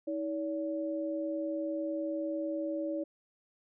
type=tone pair together; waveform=sine; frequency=319.1 / 570 Hz; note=D#4 / C#5; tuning=+44 / +48 cents; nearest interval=minor seventh; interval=1004 cents; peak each=-34 / -35 dBFS; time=0.07-3.04 s; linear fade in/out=10 ms; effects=none